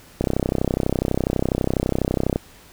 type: click train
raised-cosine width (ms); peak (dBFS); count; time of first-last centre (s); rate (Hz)
2; -6; 70; 0.21-2.36; 32.1
effects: pink hiss -48 dBFS RMS until 2.72 s